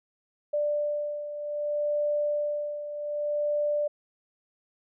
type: beating tone pair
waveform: sine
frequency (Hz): 590 / 590.64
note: D5 / D5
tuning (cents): +8 / +10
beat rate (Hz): 0.64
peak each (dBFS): -27 / -33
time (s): 0.53-3.88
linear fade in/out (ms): 10
effects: none